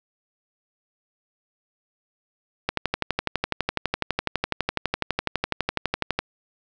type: click train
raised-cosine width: 0.3 ms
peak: -6 dBFS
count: 43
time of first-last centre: 2.69-6.19 s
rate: 12 Hz
effects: none